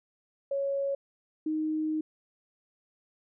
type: tone pair in turn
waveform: sine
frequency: 554.4 / 311.1 Hz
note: C#5 / D#4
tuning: 0 / 0 cents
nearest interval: minor seventh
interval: 1000 cents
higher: first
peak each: -27 dBFS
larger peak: neither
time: 0.51-0.95 / 1.46-2.01 s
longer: second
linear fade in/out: 5 ms
effects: none